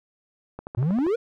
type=click train; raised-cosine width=1 ms; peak=-21 dBFS; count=7; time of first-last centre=0.59-1.066 s; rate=12.6 Hz
type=exponential sweep; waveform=triangle; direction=up; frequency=110 to 493.9 Hz; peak=-18 dBFS; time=0.77-1.16 s; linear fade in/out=10 ms
effects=none